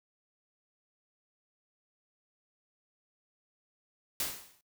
white noise with exponential decay, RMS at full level -30 dBFS, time 4.2-4.61 s, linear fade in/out 2 ms, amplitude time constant 87 ms, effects noise-tail reverb RT60 0.1 s tail -20 dB re dry

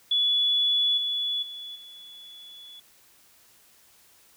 sine tone with level steps, 3419 Hz, G#7, 50 cents sharp, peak -20 / -25 / -36 / -43 dBFS, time 0.11-2.8 s, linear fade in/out 5 ms, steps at 0.97 / 1.42 / 1.75 s, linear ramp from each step 10 ms, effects white hiss -58 dBFS RMS until 4.36 s

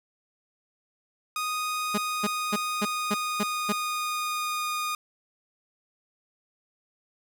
sawtooth tone with pitch glide, 1242 to 1227 Hz, D#6 to D#6, -3 to -25 cents, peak -24 dBFS, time 1.36-4.95 s, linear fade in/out 2 ms, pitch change -22 cents, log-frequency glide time 1.83-4.72 s
sawtooth tone bursts, 207.7 Hz, G#3, in tune, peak -20 dBFS, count 7, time 1.94-3.727 s, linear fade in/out 10 ms, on 41 ms, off 250 ms
effects none

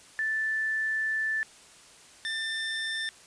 sine / 25% pulse tone pair in turn, 1760 / 1787.7 Hz, A6 / A6, 0 / +27 cents, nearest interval unison, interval 27 cents, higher second, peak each -26 dBFS, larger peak neither, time 0.19-1.43 / 2.25-3.09 s, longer first, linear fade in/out 0 ms, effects white hiss -53 dBFS RMS until 3.26 s + resampled to 22050 Hz

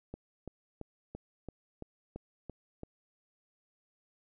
click train, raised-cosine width 2 ms, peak -28 dBFS, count 9, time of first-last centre 0.14-2.834 s, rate 2.97 Hz, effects none

